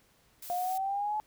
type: noise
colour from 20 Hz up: blue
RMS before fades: -44 dBFS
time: 0.42-0.78 s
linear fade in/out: 5 ms
type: exponential sweep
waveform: sine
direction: up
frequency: 704 to 860 Hz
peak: -29 dBFS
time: 0.5-1.2 s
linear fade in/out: 0 ms
effects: pink hiss -66 dBFS RMS until 1.26 s